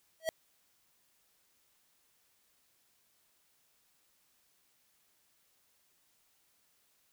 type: tone with exponential growth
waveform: square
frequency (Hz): 645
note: E5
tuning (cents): -38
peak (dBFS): -27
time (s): 0.2-0.29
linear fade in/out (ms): 0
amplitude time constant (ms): 18
effects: white hiss -72 dBFS RMS until 7.12 s